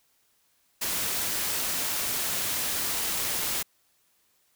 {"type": "noise", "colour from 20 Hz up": "white", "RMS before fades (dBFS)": -29, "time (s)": [0.81, 3.63], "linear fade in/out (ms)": 10, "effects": ["white hiss -68 dBFS RMS until 4.55 s"]}